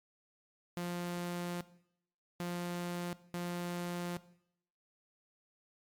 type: tone bursts at uneven times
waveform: sawtooth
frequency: 175.2 Hz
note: F3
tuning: 6 cents sharp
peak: -32 dBFS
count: 3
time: 0.77-1.61 / 2.4-3.13 / 3.34-4.17 s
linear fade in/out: 0 ms
effects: noise-tail reverb RT60 0.7 s tail -17 dB re dry + MP3 96 kbps